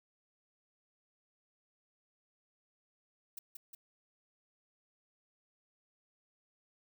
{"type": "noise with echo", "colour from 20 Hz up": "violet", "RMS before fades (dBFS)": -44, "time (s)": [3.37, 3.39], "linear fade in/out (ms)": 5, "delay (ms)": 180, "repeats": 2, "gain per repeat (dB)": -3, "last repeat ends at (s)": 3.75, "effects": []}